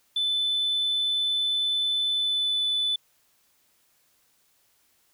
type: tone with pitch glide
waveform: sine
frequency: 3511 to 3491 Hz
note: A7 to A7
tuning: -4 to -14 cents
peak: -21 dBFS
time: 0.16-2.96 s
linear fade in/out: 5 ms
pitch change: -10 cents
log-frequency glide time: 2.11-2.63 s
effects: tanh soft clip ceiling -20 dBFS + white hiss -66 dBFS RMS until 5.13 s